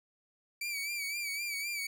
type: tone with vibrato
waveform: sawtooth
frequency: 2313 Hz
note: D7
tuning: 27 cents flat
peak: -31 dBFS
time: 0.61-1.87 s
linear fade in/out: 5 ms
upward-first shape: sine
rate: 3.9 Hz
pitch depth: 63 cents each way
effects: none